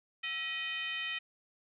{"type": "tone with frequency modulation", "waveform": "sine", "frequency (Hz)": 2489, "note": "D#7", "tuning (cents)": 0, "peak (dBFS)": -34, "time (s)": [0.23, 1.19], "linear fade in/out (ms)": 10, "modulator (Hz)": 582, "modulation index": 1.3, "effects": []}